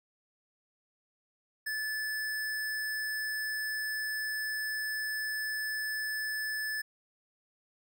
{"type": "tone", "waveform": "square", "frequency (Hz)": 1736, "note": "A6", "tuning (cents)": -24, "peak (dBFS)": -33, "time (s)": [1.66, 6.82], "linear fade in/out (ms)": 10, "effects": []}